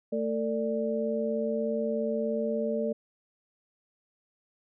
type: tone cluster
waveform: sine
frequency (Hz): 222.7 / 450.2 / 587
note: A3 / A4 / D5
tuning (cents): +21 / +40 / -1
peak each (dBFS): -31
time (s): 0.12-2.93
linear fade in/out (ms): 10
effects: none